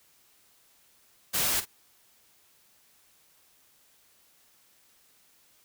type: noise with echo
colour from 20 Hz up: white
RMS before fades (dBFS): -27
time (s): 1.33-1.61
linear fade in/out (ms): 20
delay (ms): 47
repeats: 1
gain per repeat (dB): -13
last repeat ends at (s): 1.657
effects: white hiss -63 dBFS RMS until 5.64 s